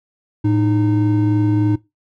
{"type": "tone pair together", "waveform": "triangle", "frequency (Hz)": [110, 306.7], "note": ["A2", "D#4"], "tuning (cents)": [0, -25], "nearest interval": "octave + tritone", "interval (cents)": 1775, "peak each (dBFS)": -14, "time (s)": [0.44, 1.76], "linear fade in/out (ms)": 10, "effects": ["noise-tail reverb RT60 0.2 s tail -19 dB re dry"]}